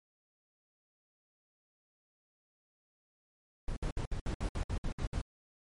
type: noise bursts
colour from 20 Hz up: brown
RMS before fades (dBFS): -34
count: 11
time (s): 3.68-5.214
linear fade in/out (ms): 2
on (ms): 84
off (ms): 61
effects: MP3 48 kbps